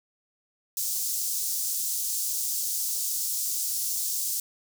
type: high-pass noise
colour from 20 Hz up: pink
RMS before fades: -29 dBFS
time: 0.77-4.4 s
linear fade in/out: 2 ms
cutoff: 5700 Hz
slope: 24 dB/octave
effects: none